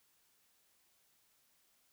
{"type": "silence", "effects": ["white hiss -73 dBFS RMS until 1.92 s"]}